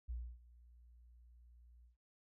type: tone with ADSR envelope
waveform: sine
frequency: 59.5 Hz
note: A#1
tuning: 36 cents sharp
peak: -39 dBFS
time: 0.08-1.97 s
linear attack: 20 ms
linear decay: 280 ms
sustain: -21 dB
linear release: 130 ms
effects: noise-tail reverb RT60 0.4 s tail -22 dB re dry